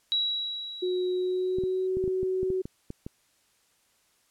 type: tone with exponential decay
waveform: sine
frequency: 3888 Hz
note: B7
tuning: 28 cents flat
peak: -22 dBFS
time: 0.12-1.87 s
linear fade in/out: 0 ms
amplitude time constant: 380 ms
type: tone with pitch glide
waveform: sine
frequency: 364.6 to 374 Hz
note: F#4 to F#4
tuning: -25 to +19 cents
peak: -25 dBFS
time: 0.82-2.62 s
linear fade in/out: 10 ms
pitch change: +44 cents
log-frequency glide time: 1.12-1.82 s
type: clicks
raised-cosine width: 3 ms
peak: -23 dBFS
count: 11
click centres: 1.585 / 1.637 / 1.97 / 2.04 / 2.078 / 2.231 / 2.431 / 2.503 / 2.655 / 2.904 / 3.065 s
effects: white hiss -67 dBFS RMS until 4.3 s + low-pass 11000 Hz 12 dB/octave